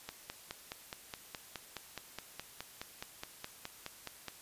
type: click train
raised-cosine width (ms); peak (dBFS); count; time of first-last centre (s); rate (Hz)
0.2; -23; 21; 0.09-4.283; 4.77
effects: white hiss -55 dBFS RMS until 4.41 s + resampled to 32000 Hz